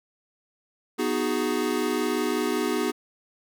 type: chord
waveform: square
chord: G# minor seventh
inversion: first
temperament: equal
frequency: 246.9 / 311.1 / 370 / 415.3 Hz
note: B3 / D#4 / F#4 / G#4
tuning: 0 / 0 / 0 / 0 cents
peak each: -30 dBFS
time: 0.98-2.92 s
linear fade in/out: 20 ms
effects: none